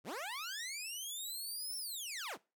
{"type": "linear two-way sweep", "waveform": "15% pulse", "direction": "up then down", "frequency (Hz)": [96.8, 5420, 96.8], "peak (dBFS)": -34, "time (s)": [0.04, 2.38], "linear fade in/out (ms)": 50, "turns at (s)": 1.77, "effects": ["noise-tail reverb RT60 0.3 s tail -22 dB re dry"]}